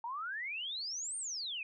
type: exponential two-way sweep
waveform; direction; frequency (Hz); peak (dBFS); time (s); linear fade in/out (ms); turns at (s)
sine; up then down; 900 to 9060 to 2431; -37; 0.04-1.63; 2; 1.17
effects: none